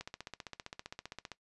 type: click train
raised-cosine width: 0.2 ms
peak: -25 dBFS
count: 21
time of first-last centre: 0.01-1.317 s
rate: 15.3 Hz
effects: noise-tail reverb RT60 0.1 s tail -18 dB re dry + resampled to 24000 Hz